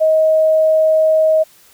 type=tone; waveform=sine; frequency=631 Hz; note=D#5; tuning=24 cents sharp; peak=-9 dBFS; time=0-1.44 s; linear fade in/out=20 ms; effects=white hiss -48 dBFS RMS until 1.73 s